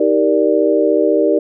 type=chord; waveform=sine; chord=Eb major seventh; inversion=none; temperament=equal with one note detuned; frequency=315.8 / 392 / 466.2 / 587.3 Hz; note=Eb4 / G4 / Bb4 / D5; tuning=+26 / 0 / 0 / 0 cents; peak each=-16 dBFS; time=0-1.39 s; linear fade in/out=5 ms; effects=none